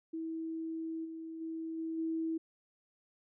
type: tone with level steps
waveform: sine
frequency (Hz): 324.3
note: E4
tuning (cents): -28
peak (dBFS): -36 / -41 / -37 / -35 / -32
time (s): 0.13-2.38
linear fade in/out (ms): 10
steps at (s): 1.04 / 1.4 / 1.77 / 1.97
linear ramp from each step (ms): 20
effects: none